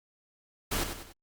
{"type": "noise with echo", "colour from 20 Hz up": "pink", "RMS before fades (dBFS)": -30, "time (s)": [0.71, 0.84], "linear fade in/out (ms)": 10, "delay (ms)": 96, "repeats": 3, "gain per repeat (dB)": -7, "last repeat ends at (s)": 1.128, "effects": ["Opus 48 kbps"]}